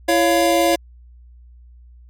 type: tone cluster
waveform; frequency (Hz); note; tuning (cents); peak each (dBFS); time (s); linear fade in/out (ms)
square; 335.6 / 559 / 697; E4 / C#5 / F5; +31 / +14 / -4; -19; 0.08-0.76; 10
effects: added 60 Hz sine -42 dBFS peak until 2.09 s + AAC 48 kbps